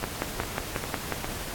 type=two click trains; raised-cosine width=0.5 ms; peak=-11 / -16 dBFS; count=7 / 4; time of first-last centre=0.04-1.123 / 0.03-1.245 s; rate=5.54 / 2.47 Hz; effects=pink hiss -36 dBFS RMS until 1.54 s + AAC 64 kbps